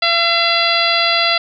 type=harmonic tone; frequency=679 Hz; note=F5; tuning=49 cents flat; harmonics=1 / 2 / 3 / 4 / 5 / 6 / 7; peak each=-20 / -20 / -20 / -20 / -20 / -20 / -20 dBFS; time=0.02-1.38 s; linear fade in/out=5 ms; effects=none